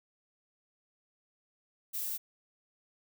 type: noise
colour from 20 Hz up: violet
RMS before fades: -36 dBFS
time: 1.93-2.18 s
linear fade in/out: 20 ms
effects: none